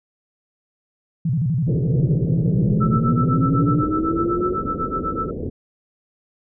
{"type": "tone with vibrato", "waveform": "sine", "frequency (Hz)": 142.6, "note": "C#3", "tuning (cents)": 49, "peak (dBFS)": -17, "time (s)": [1.25, 3.82], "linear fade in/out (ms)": 5, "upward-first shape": "square", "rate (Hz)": 12, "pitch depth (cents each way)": 250}
{"type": "low-pass noise", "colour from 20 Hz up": "white", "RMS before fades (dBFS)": -27, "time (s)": [1.67, 5.5], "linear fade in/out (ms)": 10, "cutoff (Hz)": 480, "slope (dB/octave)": 48}
{"type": "linear sweep", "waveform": "sine", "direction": "up", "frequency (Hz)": [126.4, 370], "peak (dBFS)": -20, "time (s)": [1.9, 4.57], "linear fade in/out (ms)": 50}
{"type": "tone with tremolo", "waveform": "sine", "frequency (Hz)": 1320, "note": "E6", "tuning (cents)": 2, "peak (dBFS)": -20, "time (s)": [2.8, 5.31], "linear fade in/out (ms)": 20, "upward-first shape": "sine", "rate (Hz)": 8, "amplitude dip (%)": 95}
{"effects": []}